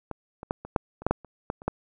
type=clicks; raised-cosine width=1 ms; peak=-19 / -24 / -12 / -24 / -7 / -27 / -8 / -7 / -30 / -14 / -29 / -11 dBFS; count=12; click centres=0.113 / 0.431 / 0.509 / 0.65 / 0.762 / 1.02 / 1.066 / 1.11 / 1.247 / 1.501 / 1.619 / 1.68 s; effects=none